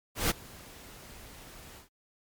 pink noise with ADSR envelope, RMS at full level -25 dBFS, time 0.15-1.89 s, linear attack 150 ms, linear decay 21 ms, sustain -24 dB, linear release 120 ms, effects MP3 96 kbps

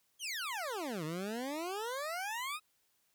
20% pulse exponential two-way sweep, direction down then up, 3322 to 150 to 1292 Hz, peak -32 dBFS, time 0.19-2.6 s, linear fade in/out 50 ms, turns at 1.04 s, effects white hiss -75 dBFS RMS until 3.14 s

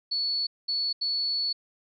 sine tone bursts at uneven times, 4424 Hz, C#8, 4 cents flat, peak -25 dBFS, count 3, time 0.11-0.47 / 0.68-0.93 / 1.01-1.53 s, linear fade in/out 10 ms, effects none

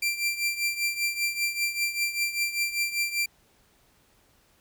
sawtooth tone with tremolo, 2360 Hz, D7, 8 cents sharp, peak -19 dBFS, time 0.02-3.26 s, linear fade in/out 5 ms, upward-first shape triangle, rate 5.1 Hz, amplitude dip 80%, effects pink hiss -63 dBFS RMS until 4.6 s

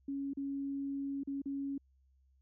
sine tone with dropouts, 277.2 Hz, C#4, in tune, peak -35 dBFS, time 0.08-1.78 s, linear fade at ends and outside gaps 5 ms, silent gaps 0.335-0.371 / 1.235-1.273 / 1.419-1.457 s, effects added 66 Hz sine -66 dBFS peak until 2.41 s

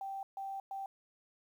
sine tone bursts at uneven times, 781 Hz, G5, 7 cents flat, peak -38 dBFS, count 3, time 0.01-0.23 / 0.37-0.6 / 0.71-0.86 s, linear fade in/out 2 ms, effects 11-bit

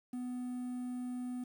triangle tone with quantisation, 248.6 Hz, B3, 12 cents sharp, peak -35 dBFS, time 0.13-1.44 s, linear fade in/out 5 ms, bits 10, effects none

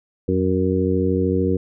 harmonic tone with a mistuned harmonic, 93.2 Hz, F#2, 13 cents sharp, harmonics 1 / 2 / 3 / 4 / 5, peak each -23 / -23 / -23 / -23 / -23 dBFS, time 0.28-1.57 s, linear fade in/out 5 ms, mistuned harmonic 1, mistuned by -91 cents, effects none

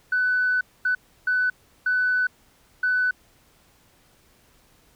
sine tone bursts at uneven times, 1498 Hz, F#6, 21 cents sharp, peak -18 dBFS, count 5, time 0.12-0.61 / 0.85-0.95 / 1.27-1.5 / 1.86-2.27 / 2.83-3.11 s, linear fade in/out 5 ms, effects tanh soft clip ceiling -14 dBFS + pink hiss -59 dBFS RMS until 4.95 s

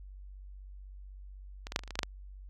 clicks, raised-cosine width 0.2 ms, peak -23 / -20 / -9 / -22 / -29 / -30 / -23 / -20 / -9 / -13 dBFS, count 10, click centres 1.669 / 1.721 / 1.761 / 1.792 / 1.836 / 1.877 / 1.907 / 1.955 / 1.991 / 2.032 s, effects added 48 Hz sine -45 dBFS peak until 2.49 s

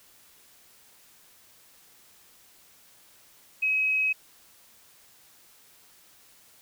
sine tone, 2547 Hz, D#7, 40 cents sharp, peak -22 dBFS, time 3.62-4.13 s, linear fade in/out 10 ms, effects white hiss -57 dBFS RMS until 6.61 s

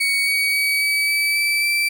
35% pulse tone with pitch steps, 2238 / 2254 / 2269 / 2285 / 2301 / 2317 / 2333 Hz, C#7 / C#7 / C#7 / D7 / D7 / D7 / D7, +16 / +28 / +40 / -48 / -36 / -24 / -12 cents, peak -15 dBFS, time 0-1.89 s, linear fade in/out 10 ms, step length 270 ms, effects none

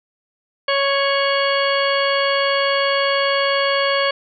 harmonic tone with a mistuned harmonic, 554.4 Hz, C#5, in tune, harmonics 1 / 2 / 3 / 4 / 5 / 6 / 8, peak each -19 / -22 / -24 / -25 / -26 / -27 / -28 dBFS, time 0.68-4.11 s, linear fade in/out 5 ms, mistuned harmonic 5, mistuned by +50 cents, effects none

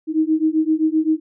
sine beating tone pair, 311.1 / 318.8 Hz, D#4 / D#4, 0 / +42 cents, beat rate 7.7 Hz, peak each -18 dBFS, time 0.07-1.2 s, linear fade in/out 50 ms, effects none

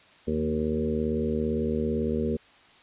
harmonic tone with a mistuned harmonic, 77.78 Hz, D#2, in tune, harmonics 1 / 2 / 3 / 4 / 5 / 6 / 7, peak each -33 / -36 / -28 / -39 / -31 / -31 / -40 dBFS, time 0.27-2.37 s, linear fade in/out 10 ms, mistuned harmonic 3, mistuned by -20 cents, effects white hiss -55 dBFS RMS until 2.82 s + resampled to 8000 Hz

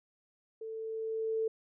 sine tone with level ramp, 444.2 Hz, A4, 16 cents sharp, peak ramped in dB -39 to -28 dBFS, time 0.61-1.48 s, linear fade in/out 5 ms, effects none

